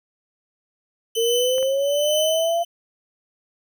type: tone with tremolo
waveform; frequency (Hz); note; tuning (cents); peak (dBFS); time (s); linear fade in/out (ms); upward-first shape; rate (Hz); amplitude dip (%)
sawtooth; 3032; F#7; +42; -18; 1.15-2.65; 5; triangle; 1.2; 85
type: linear sweep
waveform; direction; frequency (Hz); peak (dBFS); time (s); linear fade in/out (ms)
sine; up; 452.6 to 689; -18; 1.16-2.64; 20
type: clicks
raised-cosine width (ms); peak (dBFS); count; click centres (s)
0.5; -23; 2; 1.582 / 1.628
effects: none